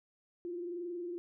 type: tone with frequency modulation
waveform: sine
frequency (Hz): 349.2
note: F4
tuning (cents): 0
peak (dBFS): -37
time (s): 0.45-1.18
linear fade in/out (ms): 0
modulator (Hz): 21.8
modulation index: 0.49
effects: none